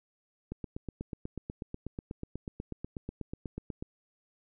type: click train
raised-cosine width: 3 ms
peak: -24 dBFS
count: 28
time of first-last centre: 0.52-3.825 s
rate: 8.17 Hz
effects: none